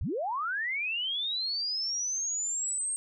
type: linear sweep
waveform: sine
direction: up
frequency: 41.55 to 8580 Hz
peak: -29 dBFS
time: 0.01-2.96 s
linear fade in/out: 0 ms
effects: none